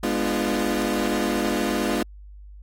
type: chord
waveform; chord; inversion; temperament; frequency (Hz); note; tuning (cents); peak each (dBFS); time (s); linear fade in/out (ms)
30% pulse; G# diminished seventh; none; equal with one note detuned; 207.7 / 246.9 / 300.5 / 349.2; G#3 / B3 / D4 / F4; 0 / 0 / +40 / 0; -25; 0.03-2.03; 5
effects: added 50 Hz sine -40 dBFS peak until 2.62 s + AAC 48 kbps